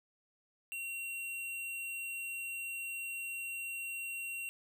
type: tone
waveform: square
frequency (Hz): 2743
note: F7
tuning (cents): -32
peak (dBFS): -39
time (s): 0.72-4.49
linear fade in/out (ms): 0
effects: none